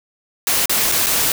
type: noise with dropouts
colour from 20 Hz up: white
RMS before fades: -17 dBFS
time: 0.47-1.32 s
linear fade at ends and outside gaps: 1 ms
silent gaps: 0.657-0.695 / 0.917-0.921 / 1.062-1.067 s
effects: none